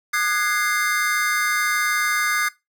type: chord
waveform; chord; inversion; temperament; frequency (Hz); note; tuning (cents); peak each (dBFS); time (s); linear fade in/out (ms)
square; Ab dominant seventh; second; equal with one note detuned; 1219.6 / 1480 / 1661.2 / 2093; Eb6 / Gb6 / Ab6 / C7; -35 / 0 / 0 / 0; -26 / -27 / -25 / -24; 0.13-2.49; 10
effects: noise-tail reverb RT60 0.2 s tail -19 dB re dry